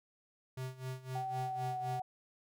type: tone with tremolo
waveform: square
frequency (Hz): 129.6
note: C3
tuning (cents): -16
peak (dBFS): -38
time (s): 0.57-2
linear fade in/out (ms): 5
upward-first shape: sine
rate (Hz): 3.9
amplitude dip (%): 85
type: tone with pitch glide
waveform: sine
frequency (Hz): 764 to 744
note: G5 to F#5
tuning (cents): -45 to +9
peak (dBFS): -36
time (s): 1.15-2.02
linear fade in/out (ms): 5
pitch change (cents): -46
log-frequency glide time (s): 1.39-1.78
effects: none

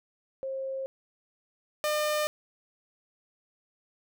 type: tone pair in turn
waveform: sine / sawtooth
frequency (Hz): 534 / 603.6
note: C5 / D5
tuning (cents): +35 / +47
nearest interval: major second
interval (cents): 212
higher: second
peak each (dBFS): -31 / -22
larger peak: second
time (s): 0.43-0.86 / 1.84-2.27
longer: neither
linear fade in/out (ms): 0
effects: none

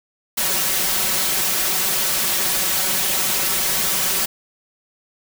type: noise with comb filter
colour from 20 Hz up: white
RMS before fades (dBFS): -20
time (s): 0.37-4.26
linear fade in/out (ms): 10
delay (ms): 5.3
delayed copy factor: +0.8
effects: none

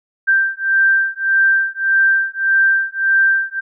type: beating tone pair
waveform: sine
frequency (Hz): 1571 / 1572.7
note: G6 / G6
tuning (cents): +3 / +5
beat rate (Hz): 1.7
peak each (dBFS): -15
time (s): 0.27-3.61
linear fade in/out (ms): 20
effects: none

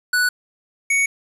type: tone pair in turn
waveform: square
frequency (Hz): 1480 / 2230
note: F#6 / C#7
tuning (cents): 0 / +10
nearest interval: perfect fifth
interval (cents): 710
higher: second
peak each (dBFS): -16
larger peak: neither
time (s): 0.13-0.29 / 0.9-1.06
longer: neither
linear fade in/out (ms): 5
effects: resampled to 32000 Hz + 7-bit

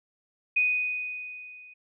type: tone with level ramp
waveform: sine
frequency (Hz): 2489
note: D#7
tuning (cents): 0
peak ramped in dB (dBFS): -19 to -47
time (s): 0.56-1.74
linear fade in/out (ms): 10
effects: none

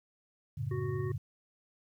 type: chord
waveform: sine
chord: F# minor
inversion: none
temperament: just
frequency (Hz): 92.5 / 111 / 138.75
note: F#2 / A2 / C#3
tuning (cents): 0 / +16 / +2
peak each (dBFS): -41 / -36 / -36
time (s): 0.57-1.18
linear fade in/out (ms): 10
type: harmonic tone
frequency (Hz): 370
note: F#4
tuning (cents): 0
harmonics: 1 / 3 / 5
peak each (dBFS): -36 / -48 / -50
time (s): 0.71-1.12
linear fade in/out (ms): 5
effects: 11-bit

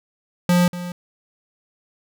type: tone with echo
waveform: square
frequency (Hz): 176.9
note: F3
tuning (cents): +23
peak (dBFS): -14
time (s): 0.49-0.68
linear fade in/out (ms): 2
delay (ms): 240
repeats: 1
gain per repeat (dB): -14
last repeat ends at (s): 0.92
effects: none

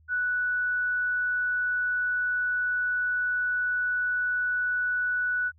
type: tone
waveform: sine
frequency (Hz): 1479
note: F#6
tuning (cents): -1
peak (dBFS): -24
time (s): 0.08-5.52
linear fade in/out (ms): 50
effects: added 79 Hz sine -56 dBFS peak until 5.58 s

